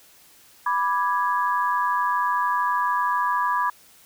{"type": "chord", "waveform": "sine", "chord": "G# diminished", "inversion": "first", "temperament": "equal", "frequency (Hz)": [987.8, 1174.7, 1661.2], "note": ["B5", "D6", "G#6"], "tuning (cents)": [0, 0, 0], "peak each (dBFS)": [-22, -25, -28], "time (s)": [0.66, 3.7], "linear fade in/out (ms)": 5, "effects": ["white hiss -53 dBFS RMS until 4.05 s"]}